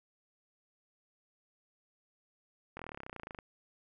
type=slowing click train; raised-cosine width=0.5 ms; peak=-28 dBFS; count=21; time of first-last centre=2.77-3.388 s; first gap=23 ms; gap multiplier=1.03; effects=none